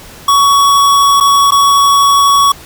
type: tone with dropouts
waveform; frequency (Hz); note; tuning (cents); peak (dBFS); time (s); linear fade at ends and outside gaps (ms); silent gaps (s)
square; 1122; C#6; +21; -6; 0.28-2.52; 5; 1.202-1.207 / 1.508-1.519
effects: pink hiss -34 dBFS RMS until 2.65 s